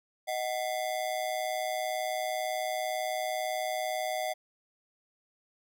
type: ring-modulated tone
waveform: square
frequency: 687 Hz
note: F5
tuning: 29 cents flat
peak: -28 dBFS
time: 0.27-4.34 s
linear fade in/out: 20 ms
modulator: 60 Hz
effects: none